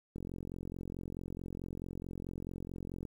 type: click train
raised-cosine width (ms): 3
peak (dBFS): -29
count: 130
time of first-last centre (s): 0.16-3.052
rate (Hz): 44.6
effects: 10-bit